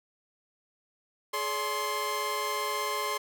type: tone cluster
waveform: sawtooth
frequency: 423.7 / 573 / 1051 Hz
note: G#4 / D5 / C6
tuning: +35 / -43 / +7 cents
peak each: -32 / -34 / -27 dBFS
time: 1.33-3.18 s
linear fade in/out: 10 ms
effects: none